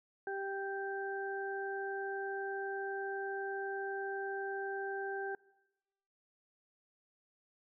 harmonic tone, 392 Hz, G4, in tune, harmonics 1 / 2 / 4, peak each -39 / -42 / -42 dBFS, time 0.27-5.35 s, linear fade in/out 2 ms, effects noise-tail reverb RT60 1.0 s tail -23 dB re dry

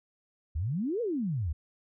sine exponential two-way sweep, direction up then down, 69.3 to 501 to 69.3 Hz, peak -28 dBFS, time 0.55-1.53 s, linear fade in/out 10 ms, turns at 1.01 s, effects none

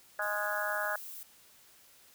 harmonic tone, 207.7 Hz, G#3, in tune, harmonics 3 / 4 / 5 / 6 / 7 / 8, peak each -37 / -40 / -43 / -40 / -36 / -36 dBFS, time 0.19-0.96 s, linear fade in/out 2 ms
violet noise, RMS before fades -45 dBFS, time 0.22-1.23 s, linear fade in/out 0 ms
effects white hiss -60 dBFS RMS until 2.14 s

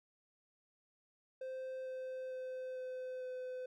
triangle tone with pitch steps, 520 / 517 / 514 / 511.1 / 508.1 Hz, C5 / C5 / C5 / C5 / B4, -11 / -21 / -31 / -41 / +49 cents, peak -39 dBFS, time 1.41-3.66 s, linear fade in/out 5 ms, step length 450 ms, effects none

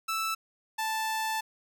sawtooth tone pair in turn, 1318.5 / 880 Hz, E6 / A5, 0 / 0 cents, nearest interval perfect fifth, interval 700 cents, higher first, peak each -25 dBFS, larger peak neither, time 0.08-0.35 / 0.78-1.41 s, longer second, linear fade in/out 10 ms, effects 11-bit

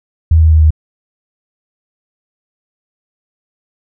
sine tone with pitch steps, 80.6 / 79.63 / 78.67 / 77.72 Hz, E2 / D#2 / D#2 / D#2, -38 / +41 / +20 / -1 cents, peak -4 dBFS, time 0.31-0.706 s, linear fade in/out 5 ms, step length 99 ms, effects none

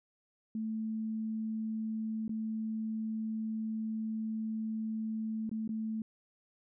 sine tone with dropouts, 220 Hz, A3, in tune, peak -33 dBFS, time 0.55-6.02 s, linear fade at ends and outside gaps 2 ms, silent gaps 2.28-2.293 / 5.494-5.514 / 5.677-5.691 s, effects none

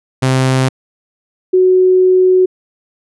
sawtooth / sine tone pair in turn, 130.81 / 370 Hz, C3 / F#4, 0 / 0 cents, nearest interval octave + tritone, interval 1800 cents, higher second, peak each -6 dBFS, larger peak neither, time 0.22-0.69 / 1.53-2.46 s, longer second, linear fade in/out 10 ms, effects resampled to 24000 Hz

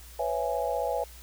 sine chord, C# minor seventh, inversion third, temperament just, 498.9 / 554.4 / 665.2 / 831.5 Hz, B4 / C#5 / E5 / G#5, +17 / 0 / +16 / +2 cents, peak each -32 dBFS, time 0.19-1.04 s, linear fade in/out 5 ms, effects added 60 Hz sine -47 dBFS peak until 1.22 s + white hiss -51 dBFS RMS until 1.22 s

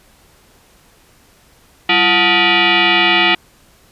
sine tone with frequency modulation, 193.2 Hz, G3, 25 cents flat, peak -9 dBFS, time 1.89-3.35 s, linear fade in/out 5 ms, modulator 534 Hz, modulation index 5.9, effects pink hiss -50 dBFS RMS until 3.91 s + resampled to 32000 Hz

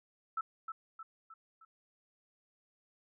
sine tone with echo, 1318.5 Hz, E6, in tune, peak -32 dBFS, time 0.37-0.41 s, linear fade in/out 5 ms, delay 310 ms, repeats 4, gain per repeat -6 dB, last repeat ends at 1.65 s, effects none

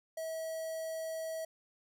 square tone with notch filter, 645 Hz, E5, 38 cents flat, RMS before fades -39 dBFS, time 0.17-1.45 s, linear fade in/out 5 ms, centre 2700 Hz, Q 0.7, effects none

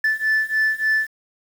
sine beating tone pair, 1750 / 1753.4 Hz, A6 / A6, -10 / -7 cents, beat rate 3.4 Hz, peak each -19 / -18 dBFS, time 0.04-1.07 s, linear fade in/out 5 ms, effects tanh soft clip ceiling -14 dBFS + 7-bit

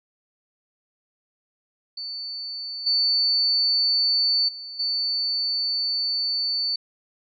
sine tone with level steps, 4500 Hz, C#8, 25 cents sharp, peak -30 / -18 / -34 / -22 dBFS, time 1.97-6.76 s, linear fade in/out 5 ms, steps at 2.86 / 4.48 / 4.79 s, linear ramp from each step 10 ms, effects none

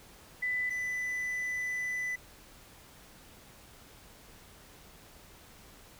sine / triangle tone pair in turn, 1995 / 1995 Hz, B6 / B6, +17 / +17 cents, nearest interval unison, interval 0 cents, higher neither, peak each -29 / -30 dBFS, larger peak first, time 0.42-0.7 / 0.7-2.16 s, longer second, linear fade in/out 10 ms, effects pink hiss -55 dBFS RMS until 5.99 s

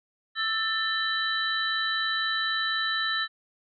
sine tone cluster, 1321 / 1777 / 3089 / 3952 Hz, E6 / A6 / G7 / B7, +3 / +17 / -26 / 0 cents, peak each -32 / -28 / -35 / -30 dBFS, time 0.35-3.28 s, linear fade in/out 50 ms, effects none

